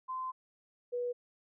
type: tone pair in turn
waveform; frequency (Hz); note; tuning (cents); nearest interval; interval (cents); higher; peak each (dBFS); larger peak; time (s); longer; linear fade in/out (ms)
sine; 1033 / 487.5; C6 / B4; -22 / -23; octave + minor second; 1301; first; -35 / -32; second; 0.08-0.32 / 0.92-1.13; first; 20
effects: none